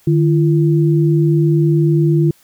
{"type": "tone pair together", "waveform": "sine", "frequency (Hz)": [151.5, 339], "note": ["D#3", "E4"], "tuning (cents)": [-46, 49], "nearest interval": "octave + major second", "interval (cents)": 1395, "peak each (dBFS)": [-11, -15], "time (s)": [0.07, 2.31], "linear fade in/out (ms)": 5, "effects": ["white hiss -52 dBFS RMS until 2.43 s"]}